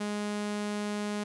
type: tone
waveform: sawtooth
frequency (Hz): 207.7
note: G#3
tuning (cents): 0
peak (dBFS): -27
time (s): 0-1.24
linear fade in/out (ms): 10
effects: resampled to 24000 Hz

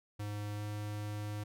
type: tone with pitch glide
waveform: square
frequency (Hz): 103.83 to 104.61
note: G#2 to G#2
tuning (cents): 0 to +13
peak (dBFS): -38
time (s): 0.19-1.44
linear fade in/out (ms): 10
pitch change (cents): +13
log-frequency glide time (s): 0.56-0.61
effects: none

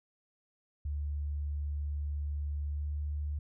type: tone with pitch glide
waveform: sine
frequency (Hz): 73 to 73.81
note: D2 to D2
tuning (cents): -10 to +9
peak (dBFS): -32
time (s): 0.85-3.39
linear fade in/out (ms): 5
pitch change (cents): +19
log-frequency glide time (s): 2.7-2.86
effects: none

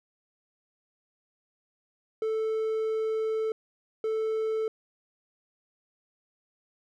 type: tone bursts at uneven times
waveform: triangle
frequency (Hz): 440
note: A4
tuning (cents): 0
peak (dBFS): -24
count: 2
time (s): 2.22-3.52 / 4.04-4.68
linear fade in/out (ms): 2
effects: none

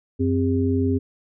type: tone cluster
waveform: sine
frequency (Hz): 93.5 / 261.3 / 402.9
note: F#2 / C4 / G4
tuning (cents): +19 / -2 / +48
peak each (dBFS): -22 / -21 / -25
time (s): 0.19-0.99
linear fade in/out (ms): 20
effects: none

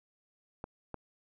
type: clicks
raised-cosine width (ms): 1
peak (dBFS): -25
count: 2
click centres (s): 0.641 / 0.943
effects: none

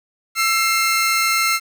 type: tone pair together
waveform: sawtooth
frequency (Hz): 1336 / 2121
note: E6 / C7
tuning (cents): +23 / +23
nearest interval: minor sixth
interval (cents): 800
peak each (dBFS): -15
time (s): 0.35-1.6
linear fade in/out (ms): 50
effects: 8-bit

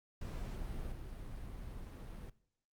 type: noise with level steps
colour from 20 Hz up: brown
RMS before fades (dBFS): -42 / -46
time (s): 0.21-2.3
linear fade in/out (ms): 5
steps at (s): 0.92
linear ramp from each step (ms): 2
effects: noise-tail reverb RT60 0.6 s tail -19 dB re dry + Opus 48 kbps

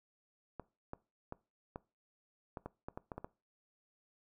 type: clicks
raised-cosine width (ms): 1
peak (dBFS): -28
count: 11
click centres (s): 0.597 / 0.934 / 1.324 / 1.759 / 2.572 / 2.66 / 2.885 / 2.975 / 3.118 / 3.18 / 3.245
effects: noise-tail reverb RT60 0.3 s tail -21 dB re dry

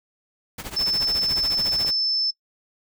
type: noise with tremolo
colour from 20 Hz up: pink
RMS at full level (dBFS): -31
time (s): 0.58-1.91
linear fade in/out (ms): 5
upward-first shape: triangle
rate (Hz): 14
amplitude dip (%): 90
type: tone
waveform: sine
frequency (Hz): 5274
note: E8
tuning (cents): 0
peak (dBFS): -20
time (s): 0.76-2.31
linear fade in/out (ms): 10
type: click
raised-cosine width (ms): 1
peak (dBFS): -21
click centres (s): 1.848
effects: noise-tail reverb RT60 0.1 s tail -22 dB re dry

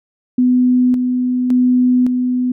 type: tone with tremolo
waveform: sine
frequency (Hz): 250.3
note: B3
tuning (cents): +23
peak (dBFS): -9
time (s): 0.38-2.52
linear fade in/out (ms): 5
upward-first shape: square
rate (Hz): 0.89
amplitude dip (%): 40
effects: none

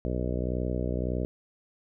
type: harmonic tone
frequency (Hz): 61.74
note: B1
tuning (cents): 0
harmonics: 1 / 2 / 3 / 4 / 5 / 6 / 7 / 8 / 9 / 10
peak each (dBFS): -31 / -34 / -36 / -37 / -38 / -39 / -39 / -40 / -41 / -41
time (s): 0.05-1.25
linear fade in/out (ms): 0
effects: none

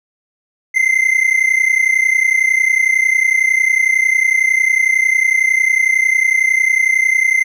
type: tone pair together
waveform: triangle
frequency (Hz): 2061 / 2092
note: C7 / C7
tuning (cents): -27 / -1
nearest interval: unison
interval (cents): 26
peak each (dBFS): -12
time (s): 0.74-7.44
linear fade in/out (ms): 20
effects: none

